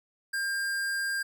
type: tone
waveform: square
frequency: 1601 Hz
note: G6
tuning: 36 cents sharp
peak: -29 dBFS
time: 0.33-1.23 s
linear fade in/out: 10 ms
effects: none